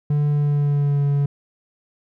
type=tone with pitch glide; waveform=triangle; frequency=146.83 to 142.24 Hz; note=D3 to C#3; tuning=0 to +45 cents; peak=-14 dBFS; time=0.1-1.26 s; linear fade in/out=5 ms; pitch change=-55 cents; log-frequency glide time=0.29-1.03 s; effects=none

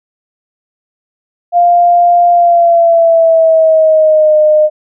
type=tone with pitch glide; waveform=sine; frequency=698.5 to 611.6 Hz; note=F5 to D#5; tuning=0 to -30 cents; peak=-4 dBFS; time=1.52-4.7 s; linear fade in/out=50 ms; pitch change=-230 cents; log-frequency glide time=2.31-4.37 s; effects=none

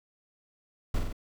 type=noise with echo; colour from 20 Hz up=brown; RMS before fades=-26 dBFS; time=0.94-0.99 s; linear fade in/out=5 ms; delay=46 ms; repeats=3; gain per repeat=-3 dB; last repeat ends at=1.128 s; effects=none

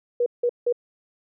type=tone bursts; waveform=sine; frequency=482.8 Hz; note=B4; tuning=39 cents flat; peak=-18 dBFS; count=3; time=0.2-0.726 s; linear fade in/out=5 ms; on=62 ms; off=170 ms; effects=none

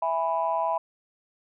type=chord; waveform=sine; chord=E major; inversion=none; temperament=just; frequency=659.3 / 824.1 / 988.9 Hz; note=E5 / G#5 / B5; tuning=0 / -14 / +2 cents; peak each=-27 / -29 / -26 dBFS; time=0.02-0.78 s; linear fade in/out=5 ms; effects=tanh soft clip ceiling -14 dBFS

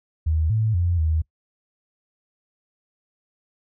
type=tone with pitch steps; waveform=sine; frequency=79 / 109.9 / 87.1 / 79.3 Hz; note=D#2 / A2 / F2 / D#2; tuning=+27 / -2 / -4 / +33 cents; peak=-18 dBFS; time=0.26-1.22 s; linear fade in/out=10 ms; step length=240 ms; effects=noise-tail reverb RT60 0.1 s tail -23 dB re dry

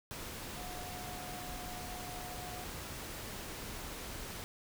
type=tone in noise; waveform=sine; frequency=723 Hz; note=F#5; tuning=40 cents flat; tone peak=-47 dBFS; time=0.57-2.64 s; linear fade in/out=0 ms; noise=pink; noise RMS=-44 dBFS; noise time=0.11-4.44 s; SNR=-6 dB; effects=none

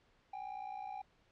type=ring-modulated tone; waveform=triangle; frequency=794 Hz; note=G5; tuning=22 cents sharp; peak=-37 dBFS; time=0.33-1.02 s; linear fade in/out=5 ms; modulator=29.8 Hz; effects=pink hiss -71 dBFS RMS until 1.31 s + low-pass 4000 Hz 12 dB/octave

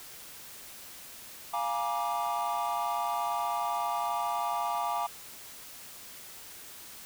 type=chord; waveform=triangle; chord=Bb dominant seventh; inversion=second; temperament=equal with one note detuned; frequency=698.5 / 830.6 / 953 / 1174.7 Hz; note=F5 / Ab5 / Bb5 / D6; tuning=0 / 0 / +38 / 0 cents; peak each=-32 dBFS; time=1.53-5.07 s; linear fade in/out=10 ms; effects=tanh soft clip ceiling -19 dBFS + white hiss -47 dBFS RMS until 7.05 s

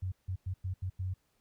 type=tone bursts at uneven times; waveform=sine; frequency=92.9 Hz; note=F#2; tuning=7 cents sharp; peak=-32 dBFS; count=6; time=0.02-0.12 / 0.28-0.36 / 0.46-0.54 / 0.64-0.74 / 0.82-0.9 / 0.99-1.14 s; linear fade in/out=10 ms; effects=pink hiss -75 dBFS RMS until 1.4 s

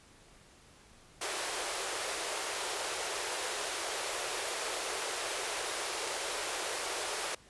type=high-pass noise; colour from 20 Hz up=pink; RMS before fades=-36 dBFS; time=1.21-7.35 s; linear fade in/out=5 ms; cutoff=370 Hz; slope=48 dB/octave; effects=pink hiss -59 dBFS RMS until 7.49 s + resampled to 24000 Hz

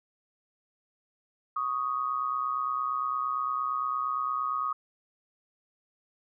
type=tone pair together; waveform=sine; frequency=1116 / 1244.7 Hz; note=C#6 / D#6; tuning=+11 / 0 cents; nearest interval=major second; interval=189 cents; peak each=-32 / -29 dBFS; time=1.56-4.73 s; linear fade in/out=5 ms; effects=none

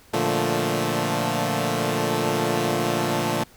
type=chord; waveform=10% pulse; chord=Bb major seventh; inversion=none; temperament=equal; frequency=116.54 / 146.83 / 174.61 / 220 Hz; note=Bb2 / D3 / F3 / A3; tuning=0 / 0 / 0 / 0 cents; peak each=-19 dBFS; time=0.13-3.44 s; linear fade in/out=10 ms; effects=pink hiss -52 dBFS RMS until 3.56 s

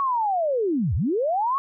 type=linear two-way sweep; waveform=sine; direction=down then up; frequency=1128 to 65.9 to 1128 Hz; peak=-20 dBFS; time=0-1.58 s; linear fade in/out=0 ms; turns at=0.95 s; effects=none

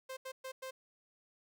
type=tone bursts at uneven times; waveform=sawtooth; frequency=523.3 Hz; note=C5; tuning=in tune; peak=-38 dBFS; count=4; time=0.09-0.17 / 0.25-0.32 / 0.44-0.52 / 0.62-0.71 s; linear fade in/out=10 ms; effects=none

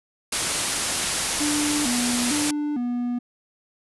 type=low-pass noise; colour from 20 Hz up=white; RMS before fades=-26 dBFS; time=0.32-2.51 s; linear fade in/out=5 ms; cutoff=11000 Hz; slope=96 dB/octave
type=tone with vibrato; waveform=triangle; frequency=268.2 Hz; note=C4; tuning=43 cents sharp; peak=-21 dBFS; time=1.4-3.19 s; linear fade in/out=10 ms; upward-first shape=square; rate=1.1 Hz; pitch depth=170 cents each way
effects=none

